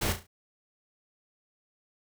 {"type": "noise with echo", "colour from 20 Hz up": "pink", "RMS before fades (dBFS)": -29, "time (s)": [0.01, 0.13], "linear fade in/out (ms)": 10, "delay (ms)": 35, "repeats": 4, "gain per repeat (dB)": -8, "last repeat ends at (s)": 0.27, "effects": []}